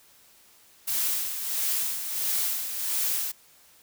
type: noise with tremolo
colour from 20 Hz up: blue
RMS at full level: -26 dBFS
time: 0.87-3.32 s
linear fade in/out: 10 ms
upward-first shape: sine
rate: 1.5 Hz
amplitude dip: 55%
effects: white hiss -57 dBFS RMS until 3.82 s

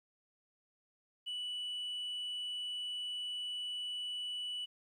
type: tone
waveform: sine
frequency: 2960 Hz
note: F#7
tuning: in tune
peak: -35 dBFS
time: 1.26-4.66 s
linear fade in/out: 20 ms
effects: tanh soft clip ceiling -36 dBFS + 12-bit

